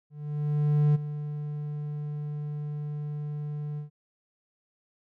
triangle tone with ADSR envelope, 148.3 Hz, D3, 17 cents sharp, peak -16 dBFS, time 0.1-3.9 s, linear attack 850 ms, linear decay 17 ms, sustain -13 dB, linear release 120 ms, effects none

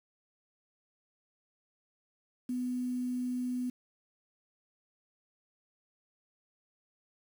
sine tone with quantisation, 249.2 Hz, B3, 16 cents sharp, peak -31 dBFS, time 2.49-3.7 s, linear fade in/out 5 ms, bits 9, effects none

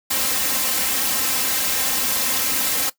white noise with comb filter, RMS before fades -21 dBFS, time 0.1-2.9 s, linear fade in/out 10 ms, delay 3.8 ms, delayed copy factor +1, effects noise-tail reverb RT60 0.1 s tail -18 dB re dry + high-pass 60 Hz 12 dB/octave

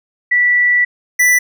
sine / square tone pair in turn, 1960 / 1977.1 Hz, B6 / B6, -14 / +1 cents, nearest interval unison, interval 15 cents, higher second, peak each -9 dBFS, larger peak neither, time 0.31-0.85 / 1.19-1.39 s, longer first, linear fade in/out 10 ms, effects none

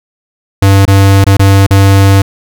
square tone with dropouts, 98 Hz, G2, in tune, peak -3 dBFS, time 0.62-2.22 s, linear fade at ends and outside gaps 5 ms, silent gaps 0.854-0.877 / 1.243-1.265 / 1.37-1.394 / 1.666-1.707 s, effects none

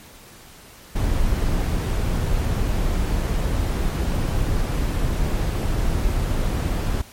brown noise, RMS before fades -21 dBFS, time 0.95-7.02 s, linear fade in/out 10 ms, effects pink hiss -45 dBFS RMS until 7.12 s + MP3 64 kbps

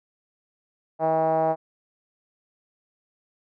5% pulse tone with low-pass filter, 160.2 Hz, E3, 49 cents flat, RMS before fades -22 dBFS, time 0.99-1.56 s, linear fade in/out 50 ms, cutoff 720 Hz, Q 7.6, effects none

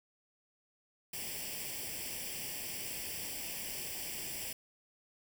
white noise with comb filter, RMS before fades -41 dBFS, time 1.13-4.53 s, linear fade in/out 5 ms, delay 0.38 ms, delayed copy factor +0.8, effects none

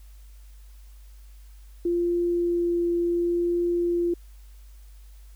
sine tone with vibrato, 345.6 Hz, F4, 18 cents flat, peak -21 dBFS, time 1.85-4.14 s, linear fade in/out 5 ms, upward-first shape triangle, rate 0.7 Hz, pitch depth 8 cents each way, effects added 50 Hz sine -44 dBFS peak until 5.35 s + white hiss -61 dBFS RMS until 5.35 s

